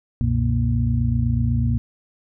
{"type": "tone cluster", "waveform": "sine", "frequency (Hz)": [64.6, 92, 120.4, 234.9], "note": ["C2", "F#2", "B2", "A#3"], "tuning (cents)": [-21, -9, -44, 13], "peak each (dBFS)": [-23, -25, -20, -25], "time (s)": [0.21, 1.78], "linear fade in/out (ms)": 0, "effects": []}